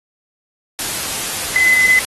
sine tone in noise, 2027 Hz, B6, 45 cents sharp, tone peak -9 dBFS, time 1.56-1.99 s, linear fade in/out 0 ms, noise white, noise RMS -22 dBFS, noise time 0.79-2.05 s, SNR +10 dB, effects AAC 32 kbps

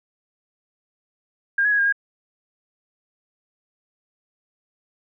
sine tone with pitch steps, 1610 / 1682 / 1661 / 1613 / 1632 Hz, G6 / G#6 / G#6 / G6 / G#6, +46 / +22 / 0 / +49 / -31 cents, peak -16 dBFS, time 1.58-1.925 s, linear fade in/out 5 ms, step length 69 ms, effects none

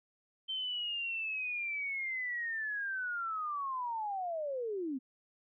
sine linear sweep, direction down, 3118 to 246.9 Hz, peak -34 dBFS, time 0.48-4.99 s, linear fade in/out 20 ms, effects none

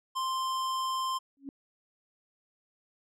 square tone, 1046.5 Hz, C6, in tune, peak -30 dBFS, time 0.15-1.19 s, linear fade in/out 20 ms
sine tone with exponential growth, 275.7 Hz, C#4, 9 cents flat, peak -33 dBFS, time 1.37-1.49 s, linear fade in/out 1 ms, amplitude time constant 26 ms
effects low-pass 10000 Hz 12 dB/octave

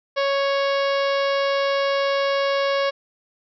harmonic tone with a mistuned harmonic, 554 Hz, C#5, 1 cent flat, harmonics 1 / 2 / 3 / 4 / 5 / 6 / 7 / 8 / 9 / 10, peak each -20 / -26 / -30 / -32 / -34 / -36 / -37 / -38 / -39 / -40 dBFS, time 0.16-2.91 s, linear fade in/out 20 ms, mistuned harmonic 5, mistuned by +23 cents, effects none

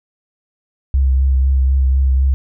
sine tone with vibrato, 66.4 Hz, C2, 26 cents sharp, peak -10 dBFS, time 0.94-2.34 s, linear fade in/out 0 ms, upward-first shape triangle, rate 4 Hz, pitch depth 32 cents each way, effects none

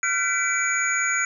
sine tone cluster, 1380 / 1520 / 1996 / 2315 / 6770 Hz, F6 / F#6 / B6 / D7 / G#8, -21 / +46 / +18 / -25 / +32 cents, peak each -27 dBFS, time 0.03-1.25 s, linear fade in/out 2 ms, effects none

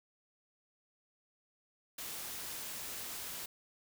white noise, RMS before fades -43 dBFS, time 1.98-3.46 s, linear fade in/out 5 ms, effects none

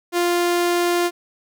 sawtooth tone, 349.2 Hz, F4, in tune, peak -13 dBFS, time 0.12-1.11 s, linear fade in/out 50 ms, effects none

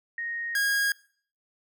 sine / 45% pulse tone pair in turn, 1864.7 / 1635.9 Hz, A#6 / G#6, 0 / -27 cents, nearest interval major second, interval 227 cents, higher first, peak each -30 / -23 dBFS, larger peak second, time 0.18-0.55 / 0.55-0.92 s, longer neither, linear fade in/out 2 ms, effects noise-tail reverb RT60 0.5 s tail -22 dB re dry

